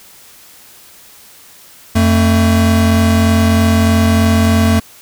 square tone pair together, 89 / 223.8 Hz, F2 / A3, +33 / +30 cents, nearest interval octave + major third, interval 1597 cents, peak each -12 dBFS, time 1.95-4.8 s, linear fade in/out 10 ms, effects white hiss -41 dBFS RMS until 5.01 s

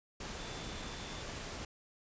sine tone in noise, 3520 Hz, A7, in tune, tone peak -53 dBFS, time 0.39-1.22 s, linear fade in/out 5 ms, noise pink, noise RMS -43 dBFS, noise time 0.2-1.65 s, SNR -13 dB, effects resampled to 16000 Hz

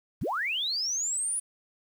sine linear sweep, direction up, 43.65 to 9956 Hz, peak -27 dBFS, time 0.21-1.4 s, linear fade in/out 10 ms, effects 9-bit

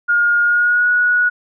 sine tone with pitch glide, 1423 to 1461.3 Hz, F6 to F#6, +32 to -22 cents, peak -11 dBFS, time 0.08-1.3 s, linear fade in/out 20 ms, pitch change +46 cents, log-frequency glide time 0.43-0.89 s, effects none

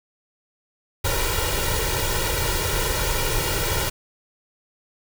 pink noise with comb filter, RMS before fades -23 dBFS, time 1.04-3.9 s, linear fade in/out 10 ms, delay 2.1 ms, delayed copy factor +0.95, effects none

